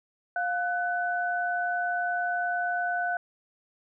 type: tone pair together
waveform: sine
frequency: 707 / 1498.1 Hz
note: F5 / F#6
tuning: +21 / +21 cents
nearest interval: octave + minor second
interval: 1300 cents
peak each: -28 / -29 dBFS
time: 0.36-3.17 s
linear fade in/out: 2 ms
effects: none